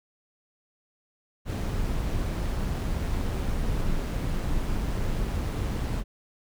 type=noise with amplitude modulation; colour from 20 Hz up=brown; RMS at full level=-26 dBFS; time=1.45-6.04 s; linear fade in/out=50 ms; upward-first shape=sine; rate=179 Hz; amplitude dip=35%; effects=none